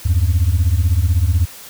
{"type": "beating tone pair", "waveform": "sine", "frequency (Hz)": [77.78, 93.78], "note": ["D#2", "F#2"], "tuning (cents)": [0, 24], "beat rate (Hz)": 16, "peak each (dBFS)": -13, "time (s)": [0.05, 1.46], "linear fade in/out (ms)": 10, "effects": ["tanh soft clip ceiling -8 dBFS", "white hiss -37 dBFS RMS until 1.69 s"]}